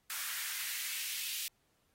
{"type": "noise with high-pass filter sweep", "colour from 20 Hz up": "white", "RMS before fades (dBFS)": -39, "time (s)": [0.1, 1.48], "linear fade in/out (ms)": 0, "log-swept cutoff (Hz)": [1400, 3000], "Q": 1.9, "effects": ["pink hiss -75 dBFS RMS until 1.94 s", "AAC 48 kbps"]}